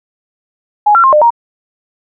sine tone with pitch steps, 834 / 1362 / 1062 / 603 / 938 Hz, G#5 / F6 / C6 / D5 / A#5, +7 / -44 / +25 / +46 / +11 cents, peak -4 dBFS, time 0.86-1.305 s, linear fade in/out 10 ms, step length 89 ms, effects none

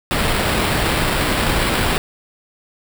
pink noise with sample-and-hold, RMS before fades -18 dBFS, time 0.11-1.98 s, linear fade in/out 0 ms, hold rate 6300 Hz, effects none

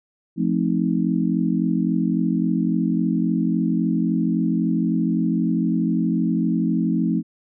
sine chord, F dominant seventh, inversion none, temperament just, 174.61 / 218.3 / 261.9 / 314.3 Hz, F3 / A3 / C4 / Eb4, 0 / -13 / +2 / +18 cents, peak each -22 / -23 / -24 / -25 dBFS, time 0.36-7.23 s, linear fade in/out 50 ms, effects none

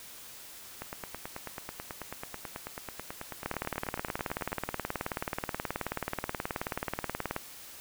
two click trains, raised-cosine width 0.5 ms, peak -22 / -16 dBFS, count 35 / 74, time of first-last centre 0.82-4.52 / 3.46-7.364 s, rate 9.19 / 18.7 Hz, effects white hiss -48 dBFS RMS until 7.8 s

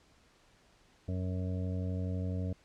harmonic tone, 92 Hz, F#2, 9 cents flat, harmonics 1 / 2 / 3 / 5 / 6 / 7, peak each -33 / -39 / -43 / -47 / -49 / -50 dBFS, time 1.08-2.53 s, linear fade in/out 5 ms, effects pink hiss -65 dBFS RMS until 2.64 s + low-pass 7000 Hz 12 dB/octave

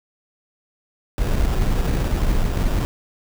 brown noise with sample-and-hold, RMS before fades -19 dBFS, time 1.18-2.85 s, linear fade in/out 0 ms, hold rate 2100 Hz, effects none

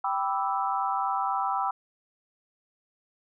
sine chord, E minor seventh, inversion first, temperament equal, 784 / 987.8 / 1174.7 / 1318.5 Hz, G5 / B5 / D6 / E6, 0 / 0 / 0 / 0 cents, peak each -29 / -30 / -34 / -31 dBFS, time 0.04-1.71 s, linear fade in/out 5 ms, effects none

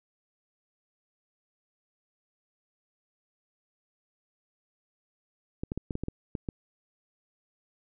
clicks, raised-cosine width 3 ms, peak -19 dBFS, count 9, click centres 5.635 / 5.719 / 5.776 / 5.908 / 5.954 / 6.036 / 6.084 / 6.352 / 6.488 s, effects none

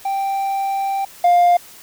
triangle tone pair in turn, 784 / 703 Hz, G5 / F5, 0 / +11 cents, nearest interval major second, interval 189 cents, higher first, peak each -16 / -7 dBFS, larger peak second, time 0.05-1.05 / 1.24-1.57 s, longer first, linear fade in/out 5 ms, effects tanh soft clip ceiling -4 dBFS + white hiss -42 dBFS RMS until 1.82 s

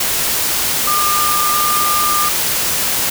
sine tone in noise, 1203 Hz, D6, 41 cents sharp, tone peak -15 dBFS, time 0.87-2.29 s, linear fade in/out 5 ms, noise white, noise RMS -17 dBFS, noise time 0-3.1 s, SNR -1 dB, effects none

